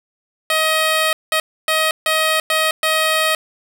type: tone bursts at uneven times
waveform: 10% pulse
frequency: 631 Hz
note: D#5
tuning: 24 cents sharp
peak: -6 dBFS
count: 6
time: 0.5-1.13 / 1.32-1.4 / 1.68-1.91 / 2.06-2.4 / 2.5-2.71 / 2.83-3.35 s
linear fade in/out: 2 ms
effects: none